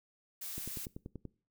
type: noise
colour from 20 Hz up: blue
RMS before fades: -42 dBFS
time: 0.41-0.86 s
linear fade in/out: 10 ms
type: click train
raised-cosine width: 3 ms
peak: -30 dBFS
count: 8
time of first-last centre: 0.58-1.253 s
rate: 10.4 Hz
effects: noise-tail reverb RT60 0.4 s tail -22 dB re dry